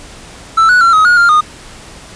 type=tone with pitch steps; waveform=triangle; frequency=1325 / 1473 / 1362 / 1267 / 1440 / 1396 / 1229 Hz; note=E6 / F#6 / F6 / D#6 / F#6 / F6 / D#6; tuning=+9 / -8 / -44 / +31 / -47 / -1 / -22 cents; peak=-3 dBFS; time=0.57-1.41 s; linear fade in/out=10 ms; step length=120 ms; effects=pink hiss -34 dBFS RMS until 2.15 s + resampled to 22050 Hz